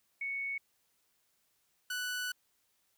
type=tone pair in turn; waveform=sine / sawtooth; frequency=2218 / 1485 Hz; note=C#7 / F#6; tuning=0 / +6 cents; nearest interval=perfect fifth; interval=694 cents; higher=first; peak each=-34 / -31 dBFS; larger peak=second; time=0.21-0.58 / 1.9-2.32 s; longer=second; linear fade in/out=5 ms; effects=white hiss -75 dBFS RMS until 2.97 s